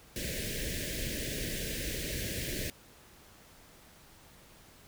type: band-stop noise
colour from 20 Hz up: pink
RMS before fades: -36 dBFS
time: 0.16-2.7 s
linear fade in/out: 2 ms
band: 630 to 1600 Hz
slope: 96 dB/octave
effects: pink hiss -57 dBFS RMS until 4.87 s